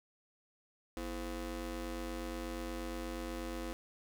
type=ring-modulated tone; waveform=25% pulse; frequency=189.6 Hz; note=F#3; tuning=43 cents sharp; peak=-32 dBFS; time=0.97-3.73 s; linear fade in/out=0 ms; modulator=139 Hz; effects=none